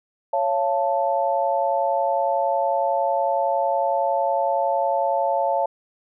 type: chord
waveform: sine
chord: Db augmented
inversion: none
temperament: equal with one note detuned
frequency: 554.4 / 685.3 / 880 Hz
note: Db5 / F5 / A5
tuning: 0 / -33 / 0 cents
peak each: -23 dBFS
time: 0.33-5.66 s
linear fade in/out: 5 ms
effects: none